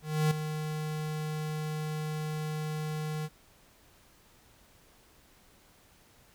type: tone with ADSR envelope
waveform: square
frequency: 154 Hz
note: D#3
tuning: 17 cents flat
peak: -23 dBFS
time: 0.02-3.29 s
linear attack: 290 ms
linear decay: 6 ms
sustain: -10 dB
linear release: 42 ms
effects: pink hiss -61 dBFS RMS until 6.34 s